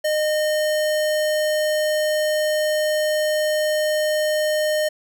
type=tone; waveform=square; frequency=612 Hz; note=D#5; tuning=29 cents flat; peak=-19 dBFS; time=0.04-4.89 s; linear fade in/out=10 ms; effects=none